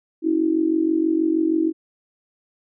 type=tone with amplitude modulation; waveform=sine; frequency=322.6 Hz; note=E4; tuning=37 cents flat; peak=-13 dBFS; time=0.22-1.73 s; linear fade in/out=50 ms; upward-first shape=sine; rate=46.3 Hz; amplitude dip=80%; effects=none